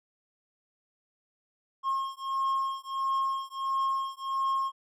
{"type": "beating tone pair", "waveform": "triangle", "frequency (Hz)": [1076, 1077.5], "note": ["C6", "C#6"], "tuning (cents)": [48, -49], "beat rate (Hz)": 1.5, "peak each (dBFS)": -29, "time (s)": [1.83, 4.72], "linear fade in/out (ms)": 50, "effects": []}